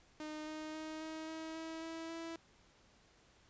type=tone with pitch steps; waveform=sawtooth; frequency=306.8 / 310 / 313.2 / 316.5 / 319.8 / 323.2 / 326.5 / 330 Hz; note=D#4 / D#4 / D#4 / D#4 / D#4 / E4 / E4 / E4; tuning=-24 / -6 / +11 / +30 / +48 / -34 / -17 / +2 cents; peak=-39 dBFS; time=0.2-2.36 s; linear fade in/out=2 ms; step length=270 ms; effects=pink hiss -67 dBFS RMS until 3.49 s + resampled to 16000 Hz